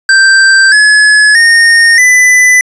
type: tone with pitch steps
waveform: square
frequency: 1568 / 1700.1 / 1843.3 / 1998.5 Hz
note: G6 / G#6 / A#6 / B6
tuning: 0 / +40 / -20 / +20 cents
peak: -3 dBFS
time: 0.09-2.61 s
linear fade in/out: 2 ms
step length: 630 ms
effects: resampled to 22050 Hz + 7-bit